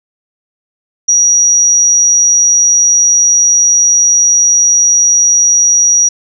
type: tone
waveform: sine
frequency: 5770 Hz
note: F#8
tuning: 44 cents flat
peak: -5 dBFS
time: 1.08-6.09 s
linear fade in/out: 10 ms
effects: none